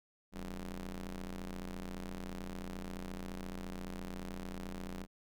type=ring-modulated tone; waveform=sawtooth; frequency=88.9 Hz; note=F2; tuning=31 cents sharp; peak=-34 dBFS; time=0.32-5.07 s; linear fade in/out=50 ms; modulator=106 Hz; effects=none